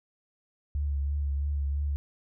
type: tone with vibrato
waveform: sine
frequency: 71.2 Hz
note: C#2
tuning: 47 cents sharp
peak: -26 dBFS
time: 0.75-1.96 s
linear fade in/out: 0 ms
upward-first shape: triangle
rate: 3 Hz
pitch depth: 42 cents each way
effects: none